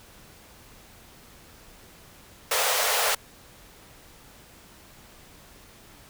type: high-pass noise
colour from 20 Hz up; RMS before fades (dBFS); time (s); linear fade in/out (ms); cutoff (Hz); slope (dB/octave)
pink; -24; 2.51-3.15; 5; 440; 96
effects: pink hiss -51 dBFS RMS until 6.09 s